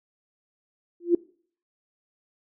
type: tone with exponential growth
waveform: sine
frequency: 345.7 Hz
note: F4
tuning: 18 cents flat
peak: -12 dBFS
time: 1-1.15 s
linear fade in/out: 5 ms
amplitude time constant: 31 ms
effects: noise-tail reverb RT60 0.5 s tail -22 dB re dry